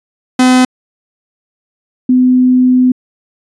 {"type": "tone pair in turn", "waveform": ["45% pulse", "sine"], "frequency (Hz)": [254.3, 253.1], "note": ["C4", "B3"], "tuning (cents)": [-49, 43], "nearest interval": "unison", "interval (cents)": 8, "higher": "first", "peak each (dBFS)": [-5, -5], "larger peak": "neither", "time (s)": [[0.39, 0.65], [2.09, 2.92]], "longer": "second", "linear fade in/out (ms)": 5, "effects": ["resampled to 24000 Hz"]}